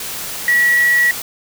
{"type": "tone in noise", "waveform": "sine", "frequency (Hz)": 1930, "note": "B6", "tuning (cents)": -40, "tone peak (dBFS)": -10, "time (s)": [0.48, 1.11], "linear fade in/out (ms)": 2, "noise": "white", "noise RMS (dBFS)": -26, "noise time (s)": [0, 1.22], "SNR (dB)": 13, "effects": []}